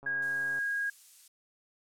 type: click train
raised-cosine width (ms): 1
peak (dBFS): -37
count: 78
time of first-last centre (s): 0.03-0.588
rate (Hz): 138
type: tone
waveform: sine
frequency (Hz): 1636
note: G#6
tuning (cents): -26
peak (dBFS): -29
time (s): 0.06-0.9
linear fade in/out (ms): 5
type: noise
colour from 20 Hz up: violet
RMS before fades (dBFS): -48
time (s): 0.22-1.28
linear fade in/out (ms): 5
effects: low-pass 9000 Hz 12 dB/octave

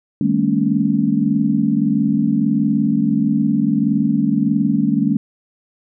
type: tone cluster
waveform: sine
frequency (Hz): 155.3 / 200.1 / 221.7 / 243.5 / 280.7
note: D#3 / G3 / A3 / B3 / C#4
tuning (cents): -3 / +36 / +13 / -24 / +22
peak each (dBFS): -23 / -19 / -18 / -26 / -19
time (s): 0.21-5.17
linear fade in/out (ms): 2
effects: none

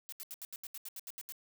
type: noise bursts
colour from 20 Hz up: blue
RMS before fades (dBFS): -44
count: 12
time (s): 0.09-1.322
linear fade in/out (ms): 0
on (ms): 33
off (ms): 76
effects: none

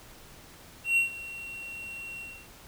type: tone with ADSR envelope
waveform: triangle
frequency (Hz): 2736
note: F7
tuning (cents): -36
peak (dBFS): -18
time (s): 0.84-2.48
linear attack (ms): 130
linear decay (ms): 120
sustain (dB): -18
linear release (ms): 280
effects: pink hiss -51 dBFS RMS until 2.67 s

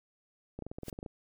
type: clicks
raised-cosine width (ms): 2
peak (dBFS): -27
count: 11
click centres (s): 0.59 / 0.623 / 0.666 / 0.715 / 0.785 / 0.833 / 0.883 / 0.928 / 0.989 / 1.029 / 1.062
type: noise with exponential growth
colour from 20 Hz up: white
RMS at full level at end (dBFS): -39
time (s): 0.82-0.9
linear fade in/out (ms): 5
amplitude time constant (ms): 16
effects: none

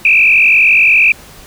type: tone with frequency modulation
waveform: sine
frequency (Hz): 2489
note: D#7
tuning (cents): 0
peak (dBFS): -5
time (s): 0.05-1.12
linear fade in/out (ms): 2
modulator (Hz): 48.4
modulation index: 3.2
effects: pink hiss -37 dBFS RMS until 1.46 s

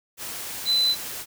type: tone in noise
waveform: sine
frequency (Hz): 4017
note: B7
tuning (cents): +29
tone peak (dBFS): -18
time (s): 0.65-0.96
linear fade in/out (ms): 50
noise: white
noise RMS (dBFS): -34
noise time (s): 0.17-1.26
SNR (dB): +13
effects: none

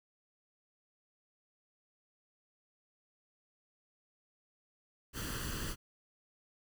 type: noise with comb filter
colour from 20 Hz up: pink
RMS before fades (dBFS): -39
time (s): 5.13-5.76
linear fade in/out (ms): 50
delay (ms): 0.66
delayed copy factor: +0.7
effects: none

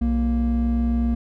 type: tone pair together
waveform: triangle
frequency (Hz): 61.74 / 233.1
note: B1 / A#3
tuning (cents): 0 / 0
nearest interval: octave + major seventh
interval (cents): 2300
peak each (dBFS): -18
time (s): 0.01-1.15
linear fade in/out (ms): 10
effects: tanh soft clip ceiling -12 dBFS

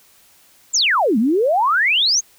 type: exponential two-way sweep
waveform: sine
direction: down then up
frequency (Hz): 7800 to 205.3 to 6710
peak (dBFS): -13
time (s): 0.73-2.21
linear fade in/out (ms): 20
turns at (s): 1.18
effects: white hiss -52 dBFS RMS until 2.38 s

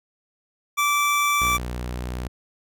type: tone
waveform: 25% pulse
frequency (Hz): 1164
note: D6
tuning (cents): -16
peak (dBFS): -15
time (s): 0.77-1.58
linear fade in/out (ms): 20
type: tone with pitch glide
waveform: sawtooth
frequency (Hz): 61 to 61.53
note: B1 to B1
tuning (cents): -21 to -6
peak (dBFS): -24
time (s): 1.41-2.28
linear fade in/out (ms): 5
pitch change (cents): +15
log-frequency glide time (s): 1.74-1.98
effects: none

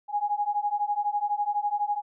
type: beating tone pair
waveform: sine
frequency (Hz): 820 / 832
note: G#5 / G#5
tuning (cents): -22 / +3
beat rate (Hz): 12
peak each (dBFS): -28 / -27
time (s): 0.08-2.02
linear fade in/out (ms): 50
effects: none

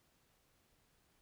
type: silence
effects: pink hiss -74 dBFS RMS until 1.21 s

